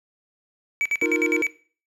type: tone bursts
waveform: triangle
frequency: 2288 Hz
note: D7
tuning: 46 cents flat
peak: -18 dBFS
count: 7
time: 0.81-1.467 s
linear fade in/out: 0 ms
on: 45 ms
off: 57 ms
type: chord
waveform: triangle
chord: Eb suspended second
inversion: none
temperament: just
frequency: 311.1 / 350 / 466.7 Hz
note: Eb4 / F4 / Bb4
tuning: 0 / +4 / +2 cents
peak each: -24 dBFS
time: 1.02-1.42 s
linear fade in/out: 2 ms
effects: noise-tail reverb RT60 0.4 s tail -17 dB re dry